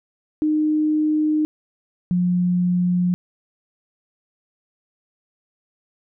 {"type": "tone pair in turn", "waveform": "sine", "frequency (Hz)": [306.5, 178.5], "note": ["D#4", "F3"], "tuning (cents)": [-26, 38], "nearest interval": "major sixth", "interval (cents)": 936, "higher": "first", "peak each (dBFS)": -16, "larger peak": "neither", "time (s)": [[0.42, 1.45], [2.11, 3.14]], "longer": "neither", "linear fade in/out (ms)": 0, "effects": []}